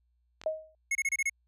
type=clicks; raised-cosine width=0.2 ms; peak=-27 dBFS; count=2; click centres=0.415 / 0.437 s
type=tone with exponential decay; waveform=sine; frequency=629 Hz; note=D#5; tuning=19 cents sharp; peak=-24 dBFS; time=0.46-0.75 s; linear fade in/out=2 ms; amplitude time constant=61 ms
type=tone bursts; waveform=square; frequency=2177 Hz; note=C#7; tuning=32 cents flat; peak=-27 dBFS; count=6; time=0.91-1.297 s; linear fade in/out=5 ms; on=42 ms; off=27 ms
effects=added 60 Hz sine -69 dBFS peak until 1.47 s + low-pass 12000 Hz 12 dB/octave